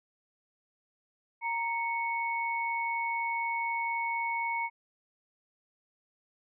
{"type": "tone pair together", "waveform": "sine", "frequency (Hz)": [930.9, 2214], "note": ["A#5", "C#7"], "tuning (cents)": [-3, -3], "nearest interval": "octave + minor third", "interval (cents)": 1500, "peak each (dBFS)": [-31, -33], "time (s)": [1.41, 4.7], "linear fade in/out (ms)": 50, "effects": []}